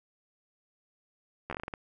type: slowing click train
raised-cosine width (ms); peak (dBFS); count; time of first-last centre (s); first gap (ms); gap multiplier
0.5; -21; 9; 1.5-1.738; 12; 1.25
effects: none